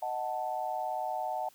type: chord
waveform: sine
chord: D# diminished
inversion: none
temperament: equal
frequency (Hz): 622.3 / 740 / 880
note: D#5 / F#5 / A5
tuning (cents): 0 / 0 / 0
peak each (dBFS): -38 / -34 / -36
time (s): 0.02-1.49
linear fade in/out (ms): 5
effects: white hiss -61 dBFS RMS until 1.54 s